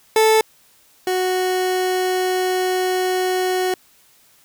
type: tone pair in turn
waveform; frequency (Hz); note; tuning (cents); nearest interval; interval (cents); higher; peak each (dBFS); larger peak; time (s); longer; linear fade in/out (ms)
30% pulse; 438.8 / 369; A4 / F#4; -5 / -5; minor third; 300; first; -9 / -15; first; 0.16-0.41 / 1.07-3.74; second; 2
effects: white hiss -54 dBFS RMS until 4.44 s